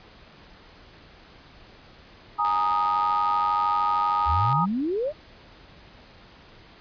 sine chord, Ab suspended second, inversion none, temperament equal, 830.6 / 932.3 / 1244.5 Hz, Ab5 / Bb5 / Eb6, 0 / 0 / 0 cents, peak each -27 / -26 / -23 dBFS, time 2.38-4.66 s, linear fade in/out 20 ms
click train, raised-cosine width 0.2 ms, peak -21 dBFS, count 194, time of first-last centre 2.45-4.528 s, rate 92.9 Hz
sine exponential sweep, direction up, 66 to 638 Hz, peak -23 dBFS, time 4.25-5.13 s, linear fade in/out 50 ms
effects pink hiss -50 dBFS RMS until 6.8 s + resampled to 11025 Hz

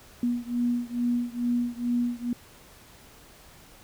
sine beating tone pair, 240.3 / 242.6 Hz, B3 / B3, -47 / -31 cents, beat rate 2.3 Hz, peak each -27 / -28 dBFS, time 0.23-2.33 s, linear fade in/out 2 ms, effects pink hiss -52 dBFS RMS until 3.83 s

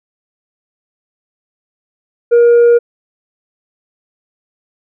triangle tone with tanh clipping, 473.6 Hz, A#4, 27 cents sharp, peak -5 dBFS, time 2.31-2.79 s, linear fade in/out 20 ms, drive 7 dB, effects none

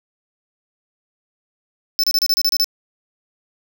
square tone bursts, 5274 Hz, E8, in tune, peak -14 dBFS, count 9, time 1.99-2.643 s, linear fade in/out 0 ms, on 45 ms, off 31 ms, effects none

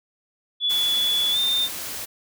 sine tone with pitch glide, 3429 to 3612 Hz, A7 to A7, -45 to +45 cents, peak -19 dBFS, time 0.6-1.69 s, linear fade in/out 50 ms, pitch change +90 cents, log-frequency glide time 1.32-1.38 s
white noise, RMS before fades -32 dBFS, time 0.69-2.06 s, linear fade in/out 20 ms
effects none

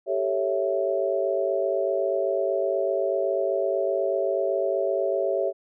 sine chord, A dominant seventh, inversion third, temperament equal, 392 / 440 / 554.4 / 659.3 Hz, G4 / A4 / C#5 / E5, 0 / 0 / 0 / 0 cents, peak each -27 / -32 / -26 / -27 dBFS, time 0.06-5.53 s, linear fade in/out 50 ms, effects none

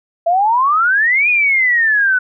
sine exponential two-way sweep, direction up then down, 659.3 to 2489 to 1477 Hz, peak -10 dBFS, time 0.26-2.19 s, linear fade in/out 10 ms, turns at 1.29 s, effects none

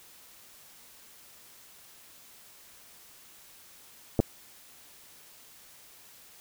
clicks, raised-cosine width 2 ms, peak -9 dBFS, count 2, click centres 4.192 / 4.201 s, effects white hiss -54 dBFS RMS until 6.4 s

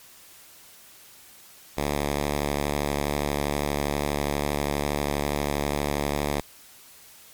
5% pulse tone with vibrato, 72.4 Hz, D2, 24 cents flat, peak -13 dBFS, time 1.77-6.41 s, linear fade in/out 5 ms, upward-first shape sine, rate 2.3 Hz, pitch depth 10 cents each way, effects white hiss -50 dBFS RMS until 7.33 s + MP3 96 kbps

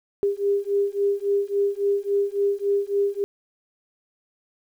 sine beating tone pair, 400 / 403.6 Hz, G4 / G#4, +35 / -49 cents, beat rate 3.6 Hz, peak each -23 dBFS, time 0.23-3.24 s, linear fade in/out 0 ms, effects 9-bit

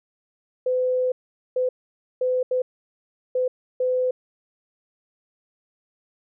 sine tone bursts at uneven times, 507 Hz, B4, 45 cents sharp, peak -19 dBFS, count 6, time 0.66-1.12 / 1.56-1.69 / 2.21-2.43 / 2.51-2.62 / 3.35-3.48 / 3.8-4.11 s, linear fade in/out 5 ms, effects none

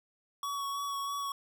square tone with vibrato, 1122 Hz, C#6, 21 cents sharp, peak -34 dBFS, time 0.43-1.32 s, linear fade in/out 2 ms, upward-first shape sine, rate 3.1 Hz, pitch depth 16 cents each way, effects none

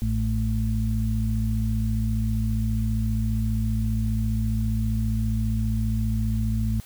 harmonic tone, 54.9 Hz, A1, 3 cents flat, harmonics 1 / 2 / 4, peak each -25 / -25 / -28 dBFS, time 0.02-6.8 s, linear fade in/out 0 ms, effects white hiss -49 dBFS RMS until 6.85 s

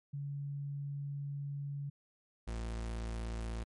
sine / 40% pulse tone pair in turn, 141.8 / 56.55 Hz, C#3 / A1, +40 / +48 cents, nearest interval octave + major third, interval 1592 cents, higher first, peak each -37 / -36 dBFS, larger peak second, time 0.13-1.9 / 2.47-3.64 s, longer first, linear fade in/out 10 ms, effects MP3 48 kbps

